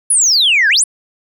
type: exponential two-way sweep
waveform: sine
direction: down then up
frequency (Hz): 10640 to 1553 to 10640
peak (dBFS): -7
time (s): 0.1-0.84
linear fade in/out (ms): 5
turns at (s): 0.69
effects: tanh soft clip ceiling -5 dBFS